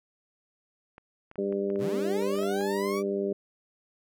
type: clicks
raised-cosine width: 0.5 ms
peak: -32 dBFS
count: 12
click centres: 0.981 / 1.314 / 1.357 / 1.525 / 1.702 / 1.759 / 1.814 / 2.224 / 2.355 / 2.388 / 2.432 / 2.61 s
type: harmonic tone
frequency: 99.4 Hz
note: G2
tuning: 25 cents sharp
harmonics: 2 / 3 / 4 / 5 / 6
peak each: -33 / -37 / -28 / -40 / -36 dBFS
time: 1.38-3.33 s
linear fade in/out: 5 ms
type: linear sweep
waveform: 30% pulse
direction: up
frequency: 87.31 to 1174.7 Hz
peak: -31 dBFS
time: 1.78-3.03 s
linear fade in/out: 50 ms
effects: none